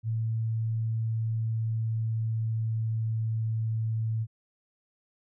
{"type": "tone with pitch glide", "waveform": "sine", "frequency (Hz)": [112.3, 111.52], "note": ["A2", "A2"], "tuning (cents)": [36, 24], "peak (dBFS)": -26, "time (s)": [0.03, 4.27], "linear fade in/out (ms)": 50, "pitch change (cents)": -12, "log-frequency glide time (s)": [1.14, 3.37], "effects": []}